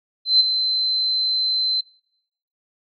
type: tone with ADSR envelope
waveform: sine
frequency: 4076 Hz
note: C8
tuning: 46 cents flat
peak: -9 dBFS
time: 0.25-1.81 s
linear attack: 150 ms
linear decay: 19 ms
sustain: -9 dB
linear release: 8 ms
effects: noise-tail reverb RT60 0.8 s tail -26 dB re dry + MP3 64 kbps